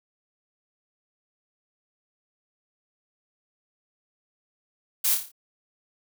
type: noise with echo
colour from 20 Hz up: blue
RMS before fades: -23 dBFS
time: 5.04-5.15 s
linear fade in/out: 10 ms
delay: 28 ms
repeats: 6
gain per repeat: -5 dB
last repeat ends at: 5.318 s
effects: none